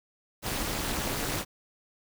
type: noise with amplitude modulation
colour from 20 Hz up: pink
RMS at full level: -27 dBFS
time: 0.42-1.45 s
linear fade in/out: 50 ms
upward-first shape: sine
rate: 255 Hz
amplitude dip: 100%
effects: none